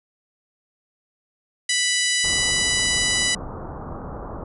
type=harmonic tone; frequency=987.8 Hz; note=B5; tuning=in tune; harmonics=2 / 3 / 4 / 5 / 6 / 7 / 8 / 9 / 10; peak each=-24 / -26 / -27 / -28 / -29 / -29 / -30 / -31 / -31 dBFS; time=1.69-3.35 s; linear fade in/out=5 ms
type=low-pass noise; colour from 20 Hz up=pink; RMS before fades=-33 dBFS; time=2.24-4.44 s; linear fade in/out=2 ms; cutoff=1300 Hz; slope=48 dB/octave
effects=none